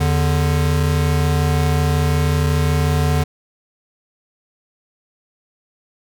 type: tone pair together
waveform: square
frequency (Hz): 81.71 / 147.2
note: E2 / D3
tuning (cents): -15 / +4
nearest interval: minor seventh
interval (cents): 1019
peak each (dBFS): -18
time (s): 0-3.24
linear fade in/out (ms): 10
effects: none